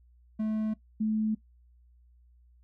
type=tone pair in turn; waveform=triangle / sine; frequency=216.8 / 216.8 Hz; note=A3 / A3; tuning=-25 / -25 cents; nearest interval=unison; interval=0 cents; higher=neither; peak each=-25 dBFS; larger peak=neither; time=0.39-0.74 / 1-1.35 s; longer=neither; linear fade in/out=10 ms; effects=noise-tail reverb RT60 0.1 s tail -18 dB re dry + added 60 Hz sine -57 dBFS peak until 2.63 s